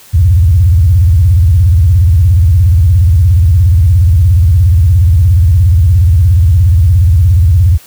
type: tone with vibrato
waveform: sine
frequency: 85.5 Hz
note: F2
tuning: 36 cents flat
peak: -3 dBFS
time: 0.13-7.78 s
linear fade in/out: 20 ms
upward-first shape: square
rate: 17 Hz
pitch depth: 250 cents each way
effects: white hiss -38 dBFS RMS until 7.86 s